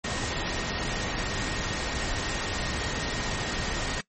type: tone in noise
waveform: sine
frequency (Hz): 1864.7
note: A#6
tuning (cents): 0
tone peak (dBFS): -40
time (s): 0.04-4.01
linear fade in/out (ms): 5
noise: pink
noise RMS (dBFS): -30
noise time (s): 0.04-4.01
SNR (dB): -13
effects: noise-tail reverb RT60 0.1 s tail -20 dB re dry + MP3 32 kbps